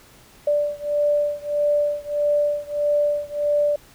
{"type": "beating tone pair", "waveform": "sine", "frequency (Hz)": [586, 587.6], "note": ["D5", "D5"], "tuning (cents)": [-4, 1], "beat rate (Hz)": 1.6, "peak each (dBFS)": [-21, -22], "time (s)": [0.47, 3.76], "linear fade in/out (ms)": 5, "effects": ["pink hiss -50 dBFS RMS until 3.94 s"]}